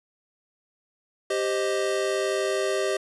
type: chord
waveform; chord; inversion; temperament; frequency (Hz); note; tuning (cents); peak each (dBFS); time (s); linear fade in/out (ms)
square; C minor; second; equal; 392 / 523.3 / 622.3; G4 / C5 / Eb5; 0 / 0 / 0; -27 / -31 / -29; 1.3-2.97; 5
effects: resampled to 24000 Hz